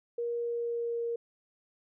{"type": "tone with pitch glide", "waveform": "sine", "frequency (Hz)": [472.7, 467.8], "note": ["A#4", "A#4"], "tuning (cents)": [24, 6], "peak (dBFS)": -30, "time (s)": [0.18, 1.16], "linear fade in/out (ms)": 5, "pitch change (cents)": -18, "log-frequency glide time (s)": [0.38, 1.03], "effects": []}